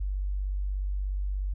sine tone, 48.39 Hz, G1, 22 cents flat, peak -27 dBFS, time 0-1.54 s, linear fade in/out 10 ms, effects none

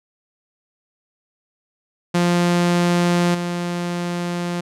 sawtooth tone with level steps, 174.61 Hz, F3, in tune, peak -11 / -18 dBFS, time 2.14-4.61 s, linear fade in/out 10 ms, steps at 3.34 s, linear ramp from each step 10 ms, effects low-pass 9000 Hz 12 dB/octave

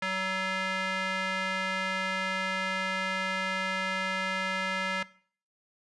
square tone with band-pass filter, 188.8 Hz, F#3, 35 cents sharp, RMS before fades -31 dBFS, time 0.02-5.03 s, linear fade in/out 5 ms, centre 1900 Hz, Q 1.5, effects noise-tail reverb RT60 0.5 s tail -20 dB re dry + resampled to 24000 Hz

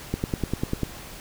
click train, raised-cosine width 3 ms, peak -11 dBFS, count 8, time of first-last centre 0.14-0.833 s, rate 10.1 Hz, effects pink hiss -41 dBFS RMS until 1.2 s

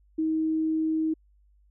sine tone, 316.9 Hz, D#4, 32 cents sharp, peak -23 dBFS, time 0.18-1.14 s, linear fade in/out 10 ms, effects added 50 Hz sine -58 dBFS peak until 1.7 s

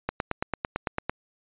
click train, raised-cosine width 0.5 ms, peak -11 dBFS, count 10, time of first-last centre 0.09-1.096 s, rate 8.95 Hz, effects resampled to 8000 Hz

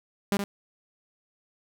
sawtooth tone with echo, 200.8 Hz, G3, 42 cents sharp, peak -18 dBFS, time 0.32-0.37 s, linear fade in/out 0 ms, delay 70 ms, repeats 1, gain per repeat -7 dB, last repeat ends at 0.44 s, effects none

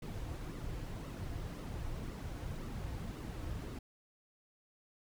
brown noise with flanger, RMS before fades -42 dBFS, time 0.02-3.79 s, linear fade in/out 5 ms, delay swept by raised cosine 1.2 to 5.1 ms, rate 1.9 Hz, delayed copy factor -0.5, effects none

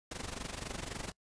pink noise with amplitude modulation, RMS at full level -38 dBFS, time 0.11-1.12 s, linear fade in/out 5 ms, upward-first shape sine, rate 23.8 Hz, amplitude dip 80%, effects noise-tail reverb RT60 0.1 s tail -25 dB re dry + resampled to 22050 Hz

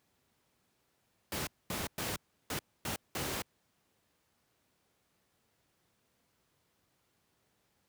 pink noise bursts at uneven times, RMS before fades -36 dBFS, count 6, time 1.32-1.47 / 1.7-1.87 / 1.98-2.16 / 2.5-2.59 / 2.85-2.96 / 3.15-3.42 s, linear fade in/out 2 ms, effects pink hiss -75 dBFS RMS until 7.88 s + high-pass 80 Hz 12 dB/octave

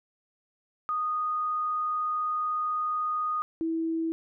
sine tone pair in turn, 1237 / 326.2 Hz, D#6 / E4, -10 / -18 cents, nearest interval octave + major seventh, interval 2308 cents, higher first, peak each -26 dBFS, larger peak neither, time 0.89-3.42 / 3.61-4.12 s, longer first, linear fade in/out 0 ms, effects none

